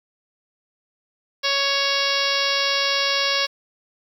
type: harmonic tone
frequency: 556 Hz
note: C#5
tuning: 5 cents sharp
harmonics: 1 / 2 / 3 / 4 / 5 / 6 / 7 / 8 / 9 / 10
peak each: -28 / -28 / -28 / -28 / -28 / -28 / -28 / -28 / -28 / -28 dBFS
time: 1.43-3.47 s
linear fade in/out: 20 ms
effects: 8-bit